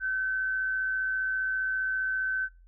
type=tone with amplitude modulation; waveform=sine; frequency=1530 Hz; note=G6; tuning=42 cents flat; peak=-25 dBFS; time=0-2.49 s; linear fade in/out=50 ms; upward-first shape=sine; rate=115 Hz; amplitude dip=35%; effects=noise-tail reverb RT60 0.3 s tail -26 dB re dry + added 43 Hz sine -52 dBFS peak until 2.67 s